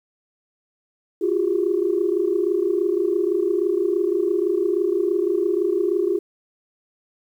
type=tone cluster; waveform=sine; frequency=342.7 / 368.8 / 406.2 Hz; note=F4 / F#4 / G#4; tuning=-33 / -6 / -38 cents; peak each=-22 dBFS; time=1.21-6.19 s; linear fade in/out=10 ms; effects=tanh soft clip ceiling -8 dBFS + 9-bit